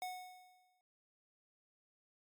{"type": "tone with exponential decay", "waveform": "square", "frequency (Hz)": 734, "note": "F#5", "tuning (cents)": -14, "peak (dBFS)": -39, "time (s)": [0.02, 0.81], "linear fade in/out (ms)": 1, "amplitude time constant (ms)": 170, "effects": ["MP3 96 kbps"]}